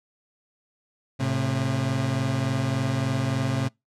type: tone pair together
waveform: 30% pulse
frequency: 110 / 133.41 Hz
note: A2 / C3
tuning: 0 / +34 cents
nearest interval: minor third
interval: 334 cents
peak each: -25 / -22 dBFS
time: 1.19-3.69 s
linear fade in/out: 20 ms
effects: noise-tail reverb RT60 0.2 s tail -26 dB re dry + low-pass 8000 Hz 12 dB/octave